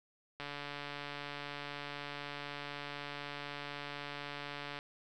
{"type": "click train", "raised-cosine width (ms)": 0.3, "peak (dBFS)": -26, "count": 633, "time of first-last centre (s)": [0.4, 4.789], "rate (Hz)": 144, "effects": []}